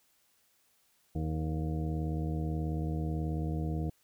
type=harmonic tone with a mistuned harmonic; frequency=78.4 Hz; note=D#2; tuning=14 cents sharp; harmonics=1 / 2 / 3 / 4 / 5 / 6 / 7 / 9; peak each=-34 / -34 / -44 / -39 / -52 / -45 / -53 / -47 dBFS; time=1.15-3.9 s; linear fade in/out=5 ms; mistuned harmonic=5; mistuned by=+55 cents; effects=white hiss -70 dBFS RMS until 4.03 s